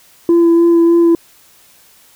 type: tone with vibrato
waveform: sine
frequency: 337.9 Hz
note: E4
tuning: 43 cents sharp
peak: -4 dBFS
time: 0.29-1.15 s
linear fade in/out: 2 ms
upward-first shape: sine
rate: 3.3 Hz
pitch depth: 14 cents each way
effects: tanh soft clip ceiling -5 dBFS + white hiss -47 dBFS RMS until 2.15 s